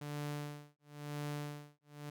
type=tone with tremolo; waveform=sawtooth; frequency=146.83 Hz; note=D3; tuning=in tune; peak=-34 dBFS; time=0.01-2.1 s; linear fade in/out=5 ms; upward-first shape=sine; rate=0.98 Hz; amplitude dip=100%; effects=none